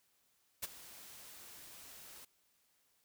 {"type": "noise with ADSR envelope", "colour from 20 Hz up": "white", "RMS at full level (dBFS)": -37, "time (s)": [0.62, 2.25], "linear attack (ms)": 17, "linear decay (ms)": 25, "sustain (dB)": -17, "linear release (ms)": 6, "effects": ["white hiss -75 dBFS RMS until 3.04 s"]}